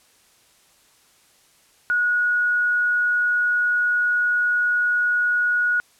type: tone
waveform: sine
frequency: 1455 Hz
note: F#6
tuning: 29 cents flat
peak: -17 dBFS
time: 1.9-5.8 s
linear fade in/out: 0 ms
effects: white hiss -57 dBFS RMS until 5.99 s + low-pass 11000 Hz 12 dB/octave